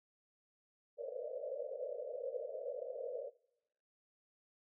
pink band-pass noise, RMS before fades -43 dBFS, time 0.97-3.31 s, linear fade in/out 50 ms, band 470 to 610 Hz, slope 96 dB/octave, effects noise-tail reverb RT60 0.9 s tail -24 dB re dry

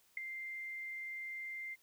sine tone with ADSR envelope, 2093 Hz, C7, in tune, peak -31 dBFS, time 0.17-1.76 s, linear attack 4 ms, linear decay 4 ms, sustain -10 dB, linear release 31 ms, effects white hiss -70 dBFS RMS until 1.82 s

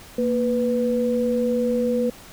sine tone pair together, 233.1 / 493.9 Hz, A#3 / B4, 0 / 0 cents, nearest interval octave + minor second, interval 1300 cents, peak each -22 / -21 dBFS, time 0.18-2.1 s, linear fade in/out 5 ms, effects pink hiss -44 dBFS RMS until 2.32 s

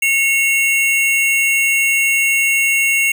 square tone pair together, 2188 / 2752 Hz, C#7 / F7, -23 / -26 cents, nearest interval major third, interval 397 cents, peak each -16 dBFS, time 0.02-3.12 s, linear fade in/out 5 ms, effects none

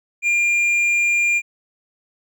triangle tone with hard clipping, 2400 Hz, D7, 37 cents sharp, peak -16 dBFS, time 0.22-1.42 s, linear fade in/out 50 ms, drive 7 dB, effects none

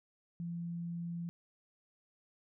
sine tone, 170.6 Hz, F3, 40 cents flat, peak -37 dBFS, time 0.4-1.29 s, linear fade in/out 0 ms, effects none

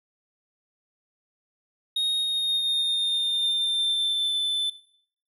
triangle tone with pitch glide, 3731 to 3522 Hz, A#7 to A7, +1 to +1 cents, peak -21 dBFS, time 1.96-4.7 s, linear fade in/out 5 ms, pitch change -100 cents, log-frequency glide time 2.2-4.38 s, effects noise-tail reverb RT60 0.6 s tail -17 dB re dry

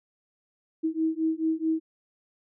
sine beating tone pair, 318.2 / 322.8 Hz, D#4 / E4, +39 / -36 cents, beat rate 4.6 Hz, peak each -27 dBFS, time 0.83-1.8 s, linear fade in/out 20 ms, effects none

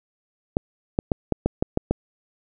clicks, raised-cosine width 2 ms, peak -6 dBFS, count 8, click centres 0.569 / 0.989 / 1.118 / 1.323 / 1.46 / 1.625 / 1.774 / 1.91 s, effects none

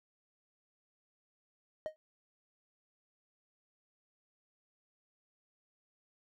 triangle tone with exponential decay, 622.3 Hz, D#5, in tune, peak -29 dBFS, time 1.86-1.96 s, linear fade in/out 0 ms, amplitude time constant 20 ms, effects none

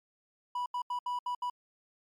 triangle tone bursts at uneven times, 982 Hz, B5, 10 cents flat, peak -29 dBFS, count 6, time 0.55-0.66 / 0.74-0.82 / 0.9-0.99 / 1.06-1.19 / 1.26-1.35 / 1.42-1.5 s, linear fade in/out 5 ms, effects MP3 96 kbps

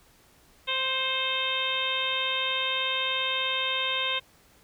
harmonic tone with a mistuned harmonic, 523.3 Hz, C5, in tune, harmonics 1 / 2 / 3 / 4 / 5 / 6 / 7, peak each -37 / -34 / -37 / -35 / -32 / -31 / -31 dBFS, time 0.67-4.2 s, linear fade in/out 20 ms, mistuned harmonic 4, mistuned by +26 cents, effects pink hiss -59 dBFS RMS until 4.63 s

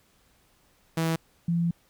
sawtooth / sine tone pair in turn, 163.2 / 169.85 Hz, E3 / F3, -17 / -48 cents, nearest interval minor second, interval 69 cents, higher second, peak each -20 / -22 dBFS, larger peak first, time 0.97-1.16 / 1.48-1.71 s, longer second, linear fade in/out 5 ms, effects pink hiss -64 dBFS RMS until 1.89 s

